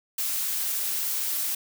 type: noise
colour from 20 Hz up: blue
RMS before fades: -28 dBFS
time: 0.18-1.55 s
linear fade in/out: 5 ms
effects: none